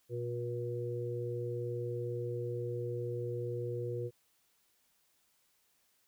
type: harmonic tone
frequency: 120.3 Hz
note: B2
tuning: 45 cents flat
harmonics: 1 / 3 / 4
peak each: -38 / -40 / -39 dBFS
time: 0.09-4.11 s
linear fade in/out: 50 ms
effects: white hiss -73 dBFS RMS until 6.07 s